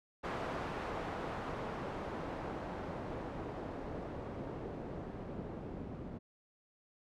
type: noise with low-pass filter sweep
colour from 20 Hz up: white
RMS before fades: -42 dBFS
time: 0.23-6.19 s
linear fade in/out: 20 ms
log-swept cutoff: 1100 to 350 Hz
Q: 0.72
effects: none